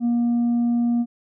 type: tone with tanh clipping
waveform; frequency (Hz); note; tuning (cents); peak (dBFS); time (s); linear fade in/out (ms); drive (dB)
sine; 237.6; A#3; +33; -18; 0-1.06; 50; 2
effects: none